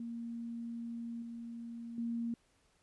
sine tone with level steps, 233.1 Hz, A#3, in tune, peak -39 / -42 / -34 dBFS, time 0-2.34 s, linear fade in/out 2 ms, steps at 1.22 / 1.98 s, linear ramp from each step 2 ms, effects pink hiss -72 dBFS RMS until 2.82 s + resampled to 24000 Hz

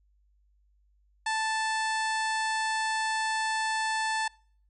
harmonic tone, 880 Hz, A5, in tune, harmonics 1 / 2 / 3 / 4 / 5 / 6 / 7 / 8 / 9 / 10, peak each -29 / -31 / -40 / -41 / -40 / -45 / -48 / -48 / -45 / -45 dBFS, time 1.26-4.28 s, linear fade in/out 5 ms, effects noise-tail reverb RT60 0.5 s tail -25 dB re dry + added 50 Hz sine -63 dBFS peak until 4.69 s

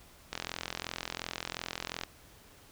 click train, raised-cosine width 0.2 ms, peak -17 dBFS, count 74, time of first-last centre 0.33-2.036 s, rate 42.8 Hz, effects pink hiss -57 dBFS RMS until 2.71 s

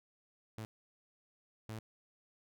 sawtooth tone bursts at uneven times, 110 Hz, A2, in tune, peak -38 dBFS, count 2, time 0.58-0.65 / 1.69-1.79 s, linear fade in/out 0 ms, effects none

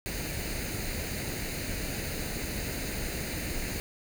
pink noise with comb filter, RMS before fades -34 dBFS, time 0.06-3.8 s, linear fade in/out 0 ms, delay 0.45 ms, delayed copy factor +0.65, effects none

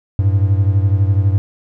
triangle beating tone pair, 96.2 / 108.2 Hz, G2 / A2, -32 / -29 cents, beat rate 12 Hz, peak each -10 / -15 dBFS, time 0.19-1.38 s, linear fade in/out 0 ms, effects none

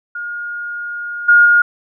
sine tone with level steps, 1426 Hz, F6, 36 cents sharp, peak -22 / -5 / -7 dBFS, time 0.15-1.62 s, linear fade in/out 5 ms, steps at 1.28 / 1.45 s, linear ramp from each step 10 ms, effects none

